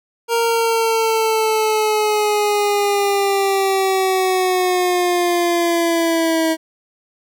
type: linear sweep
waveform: 25% pulse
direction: down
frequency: 466.2 to 320.6 Hz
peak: -11 dBFS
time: 0.28-6.57 s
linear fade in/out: 50 ms
effects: none